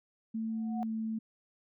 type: tone with pitch glide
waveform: sine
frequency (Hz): 222.9 to 221.5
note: A3 to A3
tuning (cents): +23 to +12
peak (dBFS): -32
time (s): 0.34-1.19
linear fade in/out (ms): 10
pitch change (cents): -11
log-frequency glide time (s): 0.86-0.92
type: tone with exponential growth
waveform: sine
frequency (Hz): 732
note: F#5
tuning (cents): -19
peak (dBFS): -33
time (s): 0.49-0.83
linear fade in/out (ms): 0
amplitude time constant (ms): 72
effects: none